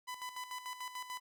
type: tone with tremolo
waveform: sawtooth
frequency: 1000 Hz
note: B5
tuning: 21 cents sharp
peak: -36 dBFS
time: 0.07-1.2 s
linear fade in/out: 20 ms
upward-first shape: square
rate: 6.8 Hz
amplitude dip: 65%
effects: none